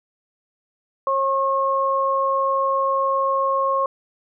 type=tone pair together; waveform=sine; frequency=541.5 / 1083 Hz; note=C#5 / C#6; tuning=-41 / -41 cents; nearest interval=octave; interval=1200 cents; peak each=-22 / -19 dBFS; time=1.07-3.86 s; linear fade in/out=2 ms; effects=none